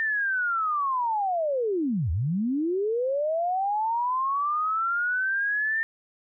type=linear two-way sweep; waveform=sine; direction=down then up; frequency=1810 to 73 to 1810 Hz; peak=-23 dBFS; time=0-5.83 s; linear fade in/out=0 ms; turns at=2.11 s; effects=none